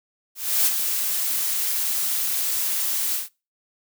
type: noise with ADSR envelope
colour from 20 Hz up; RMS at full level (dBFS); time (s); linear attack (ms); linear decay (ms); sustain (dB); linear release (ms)
blue; -18; 0.35-3.29; 310; 42; -6; 150
effects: noise-tail reverb RT60 0.3 s tail -24 dB re dry